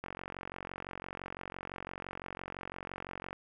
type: click train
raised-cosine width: 0.5 ms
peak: -25 dBFS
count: 152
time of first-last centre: 0.04-3.33 s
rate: 45.9 Hz
effects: none